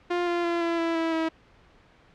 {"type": "tone with pitch steps", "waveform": "sawtooth", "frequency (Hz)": [351.2, 346.4, 341.6, 336.9, 332.3, 327.7, 323.2], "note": ["F4", "F4", "F4", "E4", "E4", "E4", "E4"], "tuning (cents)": [10, -14, -38, 38, 14, -10, -34], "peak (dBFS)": -20, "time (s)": [0.1, 1.29], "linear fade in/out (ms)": 10, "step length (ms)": 170, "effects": ["pink hiss -57 dBFS RMS until 2.14 s", "low-pass 3000 Hz 12 dB/octave"]}